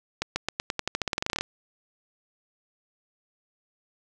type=accelerating click train; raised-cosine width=0.2 ms; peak=-9 dBFS; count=19; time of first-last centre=0.22-1.41 s; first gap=140 ms; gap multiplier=0.9; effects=none